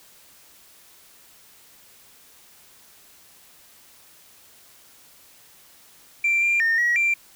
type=tone with pitch steps; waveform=sine; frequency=2356 / 2383 / 1826 / 1912 / 2362 Hz; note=D7 / D7 / A#6 / A#6 / D7; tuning=+5 / +25 / -36 / +43 / +9 cents; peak=-16 dBFS; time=6.24-7.14 s; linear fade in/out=5 ms; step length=180 ms; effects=tanh soft clip ceiling -15 dBFS + white hiss -52 dBFS RMS until 7.35 s